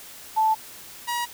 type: tone pair in turn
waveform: sine / sawtooth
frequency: 877 / 956.9 Hz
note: A5 / A#5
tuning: -6 / +45 cents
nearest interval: major second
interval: 151 cents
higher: second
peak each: -17 / -21 dBFS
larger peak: first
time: 0.36-0.55 / 1.07-1.26 s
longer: neither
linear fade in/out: 20 ms
effects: white hiss -43 dBFS RMS until 1.33 s